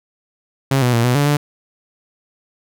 sawtooth tone with pitch steps, 135.8 / 123.4 / 116.9 / 123.9 / 143.8 / 146.3 Hz, C#3 / B2 / A#2 / B2 / D3 / D3, -35 / -1 / +5 / +6 / -36 / -6 cents, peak -9 dBFS, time 0.71-1.37 s, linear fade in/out 5 ms, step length 110 ms, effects none

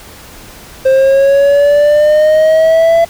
triangle exponential sweep, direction up, 526 to 673 Hz, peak -3 dBFS, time 0.85-3.05 s, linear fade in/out 10 ms, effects pink hiss -34 dBFS RMS until 3.09 s

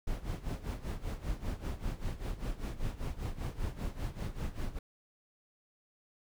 brown noise with tremolo, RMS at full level -34 dBFS, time 0.07-4.79 s, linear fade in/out 5 ms, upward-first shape sine, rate 5.1 Hz, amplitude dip 80%, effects none

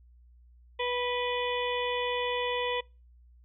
harmonic tone with a mistuned harmonic, 491.3 Hz, B4, 9 cents flat, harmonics 1 / 2 / 4 / 5 / 6 / 7, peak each -31 / -34 / -37 / -38 / -39 / -39 dBFS, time 0.79-2.81 s, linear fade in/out 10 ms, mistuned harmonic 6, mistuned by +33 cents, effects noise-tail reverb RT60 0.3 s tail -25 dB re dry + added 60 Hz sine -54 dBFS peak until 3.44 s

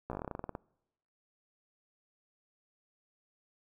slowing click train, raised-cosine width 1 ms, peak -24 dBFS, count 15, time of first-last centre 0.1-0.551 s, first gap 15 ms, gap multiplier 1.11, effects noise-tail reverb RT60 0.9 s tail -25 dB re dry

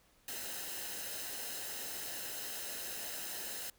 white noise with comb filter, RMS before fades -42 dBFS, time 0.28-3.7 s, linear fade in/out 2 ms, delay 0.87 ms, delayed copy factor -0.55, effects pink hiss -68 dBFS RMS until 3.78 s

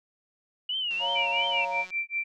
sine tone with vibrato, 2900 Hz, F#7, 35 cents flat, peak -27 dBFS, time 0.69-1.65 s, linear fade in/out 5 ms, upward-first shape triangle, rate 2.9 Hz, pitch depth 150 cents each way
click train, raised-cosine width 0.2 ms, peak -31 dBFS, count 184, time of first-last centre 0.91-1.905 s, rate 184 Hz
sine chord, Bb minor, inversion first, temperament equal, 554.4 / 698.5 / 932.3 Hz, Db5 / F5 / Bb5, 0 / 0 / 0 cents, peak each -36 / -34 / -30 dBFS, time 0.99-1.85 s, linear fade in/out 50 ms
sine tone with tremolo, 2349 Hz, D7, in tune, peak -25 dBFS, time 1.15-2.24 s, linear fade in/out 10 ms, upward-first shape sine, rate 5.1 Hz, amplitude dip 100%
effects none

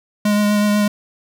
square tone with vibrato, 207.7 Hz, G#3, in tune, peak -14 dBFS, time 0.25-0.88 s, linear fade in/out 5 ms, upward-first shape triangle, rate 8.1 Hz, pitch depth 18 cents each way, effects none

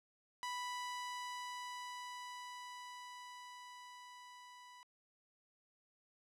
sawtooth tone with level ramp, 987.8 Hz, B5, in tune, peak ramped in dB -36 to -52 dBFS, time 0.43-4.83 s, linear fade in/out 0 ms, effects low-pass 9000 Hz 12 dB/octave

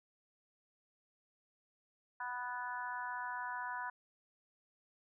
harmonic tone, 246.9 Hz, B3, in tune, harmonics 3 / 4 / 5 / 6 / 7, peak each -49 / -41 / -53 / -44 / -48 dBFS, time 2.2-3.9 s, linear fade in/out 5 ms, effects none

